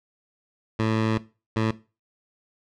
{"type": "tone pair in turn", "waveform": "15% pulse", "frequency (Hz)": [110.6, 110.6], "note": ["A2", "A2"], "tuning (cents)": [9, 9], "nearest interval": "unison", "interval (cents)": 0, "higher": "neither", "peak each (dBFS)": -15, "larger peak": "neither", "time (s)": [[0.79, 1.18], [1.56, 1.71]], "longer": "first", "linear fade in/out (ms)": 5, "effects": ["noise-tail reverb RT60 0.3 s tail -17 dB re dry", "low-pass 4000 Hz 12 dB/octave"]}